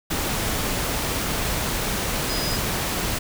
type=tone in noise; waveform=sine; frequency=4978 Hz; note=D#8; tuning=in tune; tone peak=-29 dBFS; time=2.29-2.57 s; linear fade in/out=10 ms; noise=pink; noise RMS=-25 dBFS; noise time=0.1-3.19 s; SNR=-7 dB; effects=none